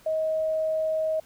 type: tone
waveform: sine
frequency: 632 Hz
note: D#5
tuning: 27 cents sharp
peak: -23 dBFS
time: 0.06-1.2 s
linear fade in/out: 5 ms
effects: pink hiss -56 dBFS RMS until 1.25 s